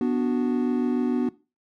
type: chord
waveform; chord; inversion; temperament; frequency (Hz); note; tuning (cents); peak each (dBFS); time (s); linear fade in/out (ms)
triangle; B minor; none; equal; 246.9 / 293.7 / 370; B3 / D4 / F#4; 0 / 0 / 0; -21 / -25 / -26; 0.01-1.29; 2
effects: noise-tail reverb RT60 0.3 s tail -19 dB re dry